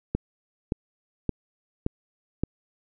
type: click train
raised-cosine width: 3 ms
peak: -11 dBFS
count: 5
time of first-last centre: 0.15-2.436 s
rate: 1.75 Hz
effects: none